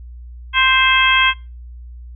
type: harmonic tone with a mistuned harmonic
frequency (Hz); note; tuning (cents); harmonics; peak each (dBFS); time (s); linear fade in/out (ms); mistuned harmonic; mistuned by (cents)
523.3; C5; 0; 2 / 3 / 4 / 5 / 6; -17 / -17 / -17 / -17 / -17; 0.53-1.34; 50; 6; +47
effects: noise-tail reverb RT60 0.3 s tail -24 dB re dry + added 60 Hz sine -32 dBFS peak until 2.15 s